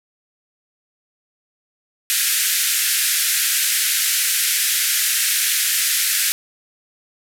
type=band-pass noise; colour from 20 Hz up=white; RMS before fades=-19 dBFS; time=2.1-6.32 s; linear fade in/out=0 ms; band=1500 to 14000 Hz; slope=48 dB/octave; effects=none